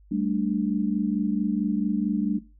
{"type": "chord", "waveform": "sine", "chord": "G suspended second", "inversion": "none", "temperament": "just", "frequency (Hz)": [196, 220.5, 294], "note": ["G3", "A3", "D4"], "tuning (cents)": [0, 4, 2], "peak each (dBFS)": -27, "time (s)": [0.11, 2.39], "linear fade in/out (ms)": 10, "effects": ["noise-tail reverb RT60 0.3 s tail -19 dB re dry", "added 50 Hz sine -51 dBFS peak until 2.59 s"]}